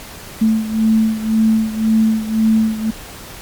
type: beating tone pair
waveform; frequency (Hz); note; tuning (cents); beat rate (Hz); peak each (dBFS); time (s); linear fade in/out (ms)
sine; 220 / 221.9; A3 / A3; 0 / +15; 1.9; -13 / -17; 0.41-2.91; 10
effects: pink hiss -34 dBFS RMS until 3.41 s + MP3 96 kbps